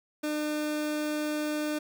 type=tone; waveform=30% pulse; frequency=301.6 Hz; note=D4; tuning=46 cents sharp; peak=-26 dBFS; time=0.23-1.79 s; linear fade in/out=10 ms; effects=none